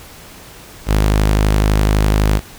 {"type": "tone", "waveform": "sawtooth", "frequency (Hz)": 51.91, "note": "G#1", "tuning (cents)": 0, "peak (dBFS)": -7, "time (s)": [0.86, 2.41], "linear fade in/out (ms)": 50, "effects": ["pink hiss -38 dBFS RMS until 2.58 s"]}